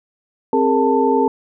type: tone cluster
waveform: sine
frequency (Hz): 265 / 410.7 / 460.9 / 888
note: C4 / G#4 / A#4 / A5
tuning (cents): +22 / -19 / -20 / +16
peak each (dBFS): -18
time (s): 0.53-1.28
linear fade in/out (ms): 2
effects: none

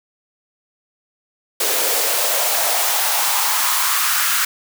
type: noise with high-pass filter sweep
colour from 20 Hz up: white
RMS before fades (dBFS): -18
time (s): 1.6-4.45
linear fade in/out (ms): 5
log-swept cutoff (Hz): 430 to 1400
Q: 3
effects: none

